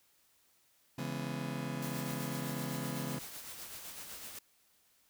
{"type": "chord", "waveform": "35% pulse", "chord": "C# minor seventh", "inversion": "none", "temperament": "just", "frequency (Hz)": [138.59, 166.31, 207.9, 249.5], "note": ["C#3", "E3", "G#3", "B3"], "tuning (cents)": [0, 16, 2, 18], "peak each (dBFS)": [-39, -41, -43, -40], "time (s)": [0.98, 3.19], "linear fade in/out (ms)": 5}
{"type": "noise with tremolo", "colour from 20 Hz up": "white", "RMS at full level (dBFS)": -45, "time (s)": [1.82, 4.39], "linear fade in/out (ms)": 5, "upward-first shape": "sine", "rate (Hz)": 7.9, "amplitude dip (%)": 40}
{"effects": ["white hiss -70 dBFS RMS until 5.09 s"]}